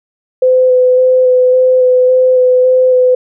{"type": "tone with vibrato", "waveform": "sine", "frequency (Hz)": 508, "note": "B4", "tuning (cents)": 49, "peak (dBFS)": -5, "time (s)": [0.42, 3.15], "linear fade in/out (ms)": 5, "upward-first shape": "square", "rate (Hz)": 1.8, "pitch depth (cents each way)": 11, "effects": []}